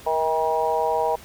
harmonic tone with a mistuned harmonic, 159.5 Hz, D#3, 43 cents sharp, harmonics 3 / 4 / 5 / 6, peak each -25 / -25 / -25 / -25 dBFS, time 0.06-1.16 s, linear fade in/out 10 ms, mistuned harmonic 3, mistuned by -19 cents, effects pink hiss -45 dBFS RMS until 1.24 s

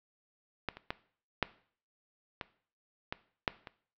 clicks, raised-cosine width 0.3 ms, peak -16 / -29 / -17 / -10 / -20 / -18 / -10 / -27 dBFS, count 8, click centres 0.687 / 0.77 / 0.905 / 1.427 / 2.412 / 3.125 / 3.478 / 3.672 s, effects noise-tail reverb RT60 0.5 s tail -18 dB re dry + low-pass 4000 Hz 12 dB/octave

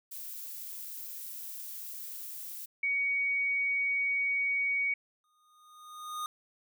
violet noise, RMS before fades -42 dBFS, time 0.11-2.66 s, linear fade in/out 10 ms
sine tone, 2245 Hz, C#7, 21 cents sharp, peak -27 dBFS, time 2.83-4.94 s, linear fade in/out 5 ms
square tone with exponential growth, 1231 Hz, D#6, 19 cents flat, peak -33 dBFS, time 5.24-6.26 s, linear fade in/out 1 ms, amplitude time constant 220 ms
effects none

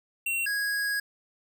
square tone pair in turn, 2733 / 1652.9 Hz, F7 / G#6, -38 / -9 cents, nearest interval major sixth, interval 871 cents, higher first, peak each -27 dBFS, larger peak neither, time 0.26-0.46 / 0.46-1 s, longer second, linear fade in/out 5 ms, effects none

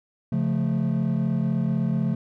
triangle chord, Db augmented, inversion none, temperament equal with one note detuned, 138.59 / 174.61 / 218.9 Hz, Db3 / F3 / A3, 0 / 0 / -9 cents, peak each -23 dBFS, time 0.32-2.15 s, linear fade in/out 5 ms, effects tanh soft clip ceiling -13 dBFS

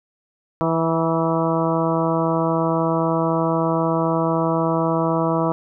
harmonic tone with a mistuned harmonic, 163.9 Hz, E3, 10 cents flat, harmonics 1 / 2 / 3 / 4 / 5 / 6 / 7 / 8, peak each -23 / -23 / -25 / -24 / -31 / -26 / -28 / -32 dBFS, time 0.61-5.52 s, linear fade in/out 0 ms, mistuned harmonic 6, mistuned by -17 cents, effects none

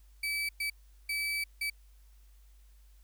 35% pulse tone bursts at uneven times, 2301 Hz, D7, 36 cents flat, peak -29 dBFS, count 4, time 0.23-0.49 / 0.6-0.7 / 1.09-1.44 / 1.61-1.7 s, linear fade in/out 5 ms, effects added 50 Hz sine -55 dBFS peak until 3.03 s + white hiss -70 dBFS RMS until 3.03 s

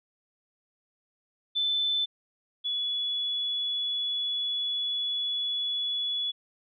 sine tone pair in turn, 3520 / 3406 Hz, A7 / G#7, 0 / +43 cents, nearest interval minor second, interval 57 cents, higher first, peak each -24 / -27 dBFS, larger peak first, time 1.55-2.06 / 2.64-6.32 s, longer second, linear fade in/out 20 ms, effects none

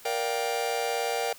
45% pulse chord, G minor seventh, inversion first, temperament just, 470.4 / 588 / 705.6 / 784 Hz, Bb4 / D5 / F5 / G5, +16 / +2 / +18 / 0 cents, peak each -31 / -35 / -34 / -32 dBFS, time 0.05-1.33 s, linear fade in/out 5 ms, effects white hiss -50 dBFS RMS until 1.38 s

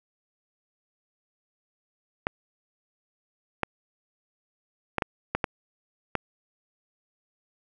clicks, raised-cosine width 0.5 ms, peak -9 dBFS, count 7, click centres 2.269 / 3.633 / 4.983 / 5.022 / 5.35 / 5.442 / 6.153 s, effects none

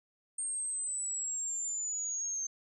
sine linear sweep, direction down, 8630 to 6300 Hz, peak -33 dBFS, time 0.38-2.47 s, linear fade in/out 5 ms, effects none

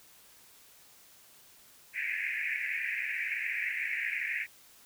white band-pass noise, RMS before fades -34 dBFS, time 1.93-4.47 s, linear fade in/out 50 ms, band 1700 to 2500 Hz, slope 96 dB/octave, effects white hiss -58 dBFS RMS until 4.85 s

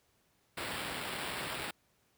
white noise with sample-and-hold, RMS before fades -39 dBFS, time 0.57-1.71 s, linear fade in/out 5 ms, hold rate 6300 Hz, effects pink hiss -72 dBFS RMS until 2.17 s + high-pass 60 Hz 12 dB/octave

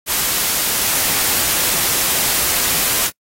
white noise, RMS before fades -17 dBFS, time 0.06-3.11 s, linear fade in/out 50 ms, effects noise-tail reverb RT60 0.1 s tail -26 dB re dry + AAC 48 kbps

